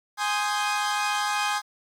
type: chord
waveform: sawtooth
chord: Ab major seventh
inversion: none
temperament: equal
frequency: 830.6 / 1046.5 / 1244.5 / 1568 Hz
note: Ab5 / C6 / Eb6 / G6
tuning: 0 / 0 / 0 / 0 cents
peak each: -23 / -28 / -26 / -29 dBFS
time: 0.17-1.62 s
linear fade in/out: 50 ms
effects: low-pass 9000 Hz 12 dB/octave + 9-bit